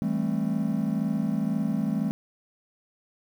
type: chord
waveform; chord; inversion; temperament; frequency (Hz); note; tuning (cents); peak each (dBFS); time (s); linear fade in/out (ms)
triangle; A minor seventh; second; just; 165 / 198 / 220 / 264; E3 / G3 / A3 / C4; +2 / +18 / 0 / +16; -29 / -27 / -26 / -30; 0.02-2.11; 0
effects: 9-bit